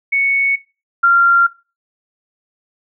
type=tone pair in turn; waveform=sine; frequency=2217 / 1383.8 Hz; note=C#7 / F6; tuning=0 / -16 cents; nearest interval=minor sixth; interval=816 cents; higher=first; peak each=-12 / -7 dBFS; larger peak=second; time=0.12-0.56 / 1.03-1.47 s; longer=neither; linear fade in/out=10 ms; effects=noise-tail reverb RT60 0.3 s tail -20 dB re dry